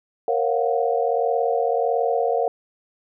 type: chord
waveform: sine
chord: Gb major seventh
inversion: first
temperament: equal with one note detuned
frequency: 466.2 / 542.6 / 698.5 / 740 Hz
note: Bb4 / Db5 / F5 / Gb5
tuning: 0 / -37 / 0 / 0 cents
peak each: -22 / -25 / -24 / -26 dBFS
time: 0.28-2.48 s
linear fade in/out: 2 ms
effects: none